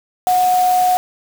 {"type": "tone in noise", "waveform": "sine", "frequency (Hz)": 731, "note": "F#5", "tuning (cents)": -21, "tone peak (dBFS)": -11, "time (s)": [0.27, 0.97], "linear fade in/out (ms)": 0, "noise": "white", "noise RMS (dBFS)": -28, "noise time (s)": [0.27, 0.97], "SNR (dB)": 14, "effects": []}